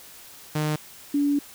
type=tone pair in turn; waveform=sawtooth / sine; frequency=152.5 / 286.6 Hz; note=D#3 / D4; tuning=-34 / -42 cents; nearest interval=major seventh; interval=1092 cents; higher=second; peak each=-19 dBFS; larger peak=neither; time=0.55-0.76 / 1.14-1.39 s; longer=second; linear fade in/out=5 ms; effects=white hiss -46 dBFS RMS until 1.54 s